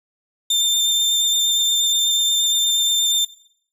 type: tone with vibrato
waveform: 30% pulse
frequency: 3592 Hz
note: A7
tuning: 35 cents sharp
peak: -13 dBFS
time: 0.5-3.25 s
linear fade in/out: 5 ms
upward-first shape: triangle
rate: 8.4 Hz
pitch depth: 11 cents each way
effects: noise-tail reverb RT60 0.6 s tail -17 dB re dry